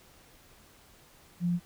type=tone; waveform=sine; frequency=174.61 Hz; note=F3; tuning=in tune; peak=-25 dBFS; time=1.4-1.6 s; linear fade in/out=50 ms; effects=pink hiss -58 dBFS RMS until 1.65 s